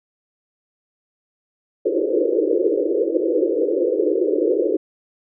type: band-pass noise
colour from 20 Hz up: white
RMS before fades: -19 dBFS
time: 1.85-4.77 s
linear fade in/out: 10 ms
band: 310 to 530 Hz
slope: 96 dB/octave
effects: none